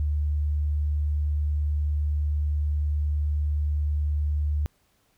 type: tone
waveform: sine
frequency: 74.2 Hz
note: D2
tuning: 18 cents sharp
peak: -22 dBFS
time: 0-4.66 s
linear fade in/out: 0 ms
effects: pink hiss -67 dBFS RMS until 5.17 s